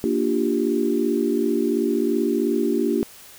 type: chord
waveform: sine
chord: G minor seventh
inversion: first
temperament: equal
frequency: 233.1 / 293.7 / 349.2 / 392 Hz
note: Bb3 / D4 / F4 / G4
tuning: 0 / 0 / 0 / 0 cents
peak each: -24 dBFS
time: 0.04-3.03 s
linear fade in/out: 0 ms
effects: white hiss -45 dBFS RMS until 3.38 s